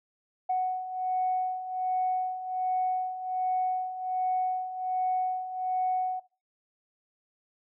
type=beating tone pair; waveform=sine; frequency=740 / 741.3 Hz; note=F#5 / F#5; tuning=0 / +3 cents; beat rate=1.3 Hz; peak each=-32 / -27 dBFS; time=0.49-6.2 s; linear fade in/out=10 ms; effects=noise-tail reverb RT60 0.3 s tail -17 dB re dry + tanh soft clip ceiling -19 dBFS